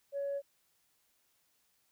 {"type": "tone", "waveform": "sine", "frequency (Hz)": 561, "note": "C#5", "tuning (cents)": 21, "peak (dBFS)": -32, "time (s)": [0.12, 0.42], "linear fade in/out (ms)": 50, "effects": ["tanh soft clip ceiling -30 dBFS", "white hiss -74 dBFS RMS until 1.91 s"]}